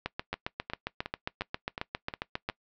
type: two click trains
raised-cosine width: 0.3 ms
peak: -15 / -19 dBFS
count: 19 / 7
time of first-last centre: 0.06-2.489 / 0.34-2.498 s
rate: 7.41 / 2.78 Hz
effects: noise-tail reverb RT60 0.1 s tail -21 dB re dry + low-pass 5000 Hz 12 dB/octave

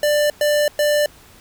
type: tone bursts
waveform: square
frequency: 592 Hz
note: D5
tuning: 14 cents sharp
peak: -15 dBFS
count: 3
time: 0.03-1.06 s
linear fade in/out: 2 ms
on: 270 ms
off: 110 ms
effects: pink hiss -47 dBFS RMS until 1.4 s

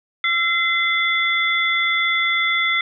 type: tone cluster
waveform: sine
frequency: 1349 / 2054 / 3459 Hz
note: E6 / C7 / A7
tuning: +40 / -33 / -30 cents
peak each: -24 / -18 / -23 dBFS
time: 0.24-2.81 s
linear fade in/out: 2 ms
effects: none

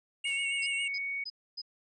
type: tone with vibrato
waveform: square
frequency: 2794 Hz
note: F7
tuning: in tune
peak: -33 dBFS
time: 0.24-0.88 s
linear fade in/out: 5 ms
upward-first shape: sine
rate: 7.3 Hz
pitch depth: 46 cents each way
type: tone with pitch glide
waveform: sine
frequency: 2217 to 2231 Hz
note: C#7 to C#7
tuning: 0 to +11 cents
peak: -32 dBFS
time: 0.25-1.24 s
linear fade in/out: 5 ms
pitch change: +11 cents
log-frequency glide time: 0.68-1.1 s
type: noise with exponential decay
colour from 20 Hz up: white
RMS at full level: -49 dBFS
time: 0.27-0.78 s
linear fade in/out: 1 ms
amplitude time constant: 110 ms
type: tone bursts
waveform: sine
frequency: 5000 Hz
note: D#8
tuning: 8 cents sharp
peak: -36 dBFS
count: 4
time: 0.62-1.618 s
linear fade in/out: 10 ms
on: 47 ms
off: 270 ms
effects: resampled to 24000 Hz

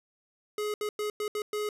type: tone bursts at uneven times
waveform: square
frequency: 420.4 Hz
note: G#4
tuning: 21 cents sharp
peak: -30 dBFS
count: 6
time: 0.58-0.74 / 0.81-0.89 / 0.99-1.1 / 1.2-1.28 / 1.35-1.42 / 1.53-1.69 s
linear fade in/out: 2 ms
effects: resampled to 32000 Hz

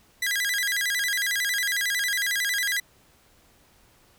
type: tone with vibrato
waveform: sawtooth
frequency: 1800 Hz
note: A6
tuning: 39 cents sharp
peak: -20 dBFS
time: 0.22-2.8 s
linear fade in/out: 5 ms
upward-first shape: square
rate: 11 Hz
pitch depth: 170 cents each way
effects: pink hiss -59 dBFS RMS until 4.18 s

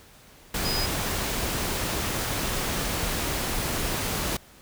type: tone in noise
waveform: sine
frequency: 4978 Hz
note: D#8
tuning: in tune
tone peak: -28 dBFS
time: 0.65-0.86 s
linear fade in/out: 5 ms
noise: pink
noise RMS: -28 dBFS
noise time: 0.54-4.37 s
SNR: -3 dB
effects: pink hiss -52 dBFS RMS until 4.61 s

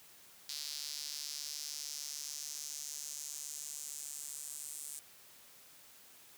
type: tone with high-pass filter sweep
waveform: sawtooth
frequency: 146.83 Hz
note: D3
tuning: in tune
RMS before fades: -44 dBFS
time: 0.49-4.99 s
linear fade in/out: 2 ms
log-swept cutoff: 4600 to 8400 Hz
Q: 2.8
effects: white hiss -59 dBFS RMS until 6.37 s + high-pass 80 Hz 12 dB/octave

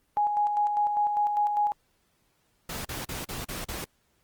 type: tone with tremolo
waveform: sine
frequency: 830.6 Hz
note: G#5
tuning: in tune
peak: -21 dBFS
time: 0.17-1.72 s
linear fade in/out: 0 ms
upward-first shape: square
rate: 5 Hz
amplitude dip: 40%
type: noise bursts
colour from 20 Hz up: pink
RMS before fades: -35 dBFS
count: 6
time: 2.69-3.845 s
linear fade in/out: 5 ms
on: 160 ms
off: 39 ms
effects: pink hiss -70 dBFS RMS until 4.23 s + Opus 24 kbps

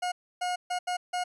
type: tone bursts at uneven times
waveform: 40% pulse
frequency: 720 Hz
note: F#5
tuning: 47 cents flat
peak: -27 dBFS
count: 5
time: 0.02-0.12 / 0.41-0.56 / 0.7-0.79 / 0.87-0.97 / 1.13-1.24 s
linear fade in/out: 10 ms
effects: resampled to 24000 Hz

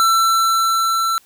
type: tone with level ramp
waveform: square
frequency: 1340 Hz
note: E6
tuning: 28 cents sharp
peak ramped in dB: -12 to -17 dBFS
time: 0-1.18 s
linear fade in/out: 0 ms
effects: white hiss -53 dBFS RMS until 1.25 s

